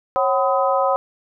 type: harmonic tone with a mistuned harmonic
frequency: 252.8 Hz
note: B3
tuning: 41 cents sharp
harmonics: 2 / 3 / 4 / 5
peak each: -19 / -21 / -22 / -23 dBFS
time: 0.16-0.96 s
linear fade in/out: 0 ms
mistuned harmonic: 2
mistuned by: +130 cents
effects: none